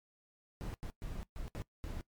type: noise bursts at uneven times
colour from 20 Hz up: brown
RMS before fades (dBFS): -41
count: 6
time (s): 0.61-0.74 / 0.83-0.9 / 1.02-1.23 / 1.36-1.48 / 1.55-1.62 / 1.84-2.01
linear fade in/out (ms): 0
effects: noise-tail reverb RT60 0.1 s tail -19 dB re dry + MP3 96 kbps